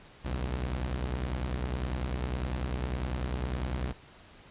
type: beating tone pair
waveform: sawtooth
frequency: 61.74 / 71.74 Hz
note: B1 / D2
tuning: 0 / -40 cents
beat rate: 10 Hz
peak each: -28 / -32 dBFS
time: 0.24-3.93 s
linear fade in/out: 20 ms
effects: pink hiss -54 dBFS RMS until 4.5 s + resampled to 8000 Hz